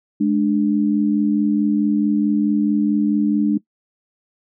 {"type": "tone pair together", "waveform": "sine", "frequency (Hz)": [210.5, 295.1], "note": ["G#3", "D4"], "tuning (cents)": [24, 8], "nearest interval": "tritone", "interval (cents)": 584, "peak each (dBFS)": -17, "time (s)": [0.2, 3.58], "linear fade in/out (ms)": 10, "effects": ["noise-tail reverb RT60 0.1 s tail -20 dB re dry"]}